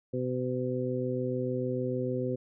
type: harmonic tone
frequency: 126.7 Hz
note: B2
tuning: 45 cents sharp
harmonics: 1 / 2 / 3 / 4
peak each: -34 / -34 / -34 / -34 dBFS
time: 0.13-2.36 s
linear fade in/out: 10 ms
effects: none